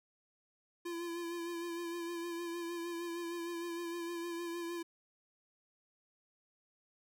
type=tone with vibrato; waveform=square; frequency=341.3 Hz; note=F4; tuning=40 cents flat; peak=-39 dBFS; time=0.85-4.83 s; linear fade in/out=10 ms; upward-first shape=sine; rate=6.5 Hz; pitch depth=32 cents each way; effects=none